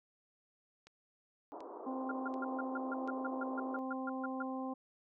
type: click train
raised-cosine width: 0.2 ms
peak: -39 dBFS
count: 4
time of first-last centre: 0.87-3.076 s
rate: 1.36 Hz
type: band-pass noise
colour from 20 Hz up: pink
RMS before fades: -48 dBFS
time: 1.52-3.79 s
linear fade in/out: 0 ms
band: 290 to 1100 Hz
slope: 48 dB/octave
type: harmonic tone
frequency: 261.6 Hz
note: C4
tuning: in tune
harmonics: 1 / 2 / 3 / 4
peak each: -39 / -45 / -45 / -47 dBFS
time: 1.86-4.74 s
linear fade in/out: 10 ms
type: tone bursts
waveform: sine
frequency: 1396.9 Hz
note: F6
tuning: in tune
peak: -37 dBFS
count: 15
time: 2.09-4.425 s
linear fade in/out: 5 ms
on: 25 ms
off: 140 ms
effects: none